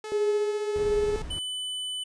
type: tone with pitch glide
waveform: sawtooth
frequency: 430.3 to 433.8 Hz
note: A4 to A4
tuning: -39 to -25 cents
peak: -31 dBFS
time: 0.04-1.22 s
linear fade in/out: 2 ms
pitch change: +14 cents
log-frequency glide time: 0.7-0.88 s
type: tone with tremolo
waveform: sine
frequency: 415.3 Hz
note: G#4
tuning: in tune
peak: -21 dBFS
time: 0.12-1.16 s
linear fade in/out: 0 ms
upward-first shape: triangle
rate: 1.5 Hz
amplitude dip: 60%
type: noise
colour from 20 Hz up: brown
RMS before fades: -36 dBFS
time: 0.76-1.39 s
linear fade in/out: 0 ms
type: tone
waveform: square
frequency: 3000 Hz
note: F#7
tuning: 23 cents sharp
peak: -31 dBFS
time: 1.3-2.04 s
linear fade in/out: 10 ms
effects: resampled to 22050 Hz